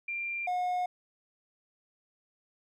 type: tone pair in turn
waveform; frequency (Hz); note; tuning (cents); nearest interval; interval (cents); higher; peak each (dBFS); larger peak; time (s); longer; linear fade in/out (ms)
sine / triangle; 2378 / 722.7; D7 / F#5; +21 / -41; octave + major sixth; 2062; first; -32 / -26; second; 0.08-0.47 / 0.47-0.86; neither; 5
effects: none